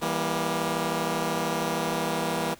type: chord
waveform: 10% pulse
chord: E diminished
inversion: none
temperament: just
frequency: 164.81 / 197.78 / 237.3 Hz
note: E3 / G3 / Bb3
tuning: 0 / +16 / +31 cents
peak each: -21 / -24 / -22 dBFS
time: 0.01-2.55 s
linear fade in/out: 20 ms
effects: pink hiss -52 dBFS RMS until 2.59 s